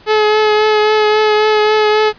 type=tone with vibrato; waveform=sawtooth; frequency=427.3 Hz; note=G#4; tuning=49 cents sharp; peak=-5 dBFS; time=0.06-2.13 s; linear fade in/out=50 ms; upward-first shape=triangle; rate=3.7 Hz; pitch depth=20 cents each way; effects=pink hiss -43 dBFS RMS until 2.18 s + resampled to 11025 Hz